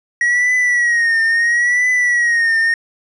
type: tone with vibrato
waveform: triangle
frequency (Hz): 1903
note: A#6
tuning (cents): +35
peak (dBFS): -10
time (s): 0.21-2.74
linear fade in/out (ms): 2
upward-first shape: triangle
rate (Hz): 0.74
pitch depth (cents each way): 92
effects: resampled to 24000 Hz